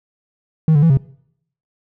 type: tone with pitch steps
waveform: triangle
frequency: 158.1 / 145.2 / 165 / 135.4 Hz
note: D#3 / D3 / E3 / C#3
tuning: +28 / -19 / +2 / -40 cents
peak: -6 dBFS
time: 0.68-0.972 s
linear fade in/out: 2 ms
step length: 73 ms
effects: noise-tail reverb RT60 0.7 s tail -24 dB re dry + tanh soft clip ceiling -3 dBFS